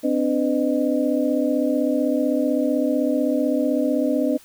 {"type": "tone cluster", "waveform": "sine", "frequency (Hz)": [257.8, 293.6, 505, 612], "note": ["C4", "D4", "B4", "D#5"], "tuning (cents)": [-26, 0, 39, -29], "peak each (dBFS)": [-22, -22, -26, -25], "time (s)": [0.03, 4.38], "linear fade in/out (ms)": 20, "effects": ["white hiss -50 dBFS RMS until 4.44 s"]}